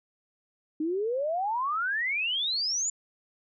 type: exponential sweep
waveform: sine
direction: up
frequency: 300 to 7200 Hz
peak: -26 dBFS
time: 0.8-2.9 s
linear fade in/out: 5 ms
effects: none